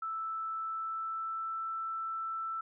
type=tone with pitch glide; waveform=sine; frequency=1318.5 to 1327.7 Hz; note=E6 to E6; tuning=0 to +12 cents; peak=-34 dBFS; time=0.02-2.61 s; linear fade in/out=5 ms; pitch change=+12 cents; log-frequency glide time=0.56-1.68 s; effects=none